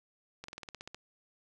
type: slowing click train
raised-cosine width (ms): 0.2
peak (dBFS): -26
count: 10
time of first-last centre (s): 0.44-0.946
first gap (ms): 44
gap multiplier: 1.06
effects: none